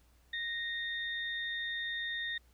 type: tone pair together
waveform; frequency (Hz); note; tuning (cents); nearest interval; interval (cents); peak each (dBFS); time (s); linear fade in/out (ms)
sine; 1864.7 / 3653; A#6 / A#7; 0 / -36; octave; 1164; -36 / -39; 0.33-2.38; 5
effects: added 60 Hz sine -63 dBFS peak until 2.53 s + pink hiss -70 dBFS RMS until 2.53 s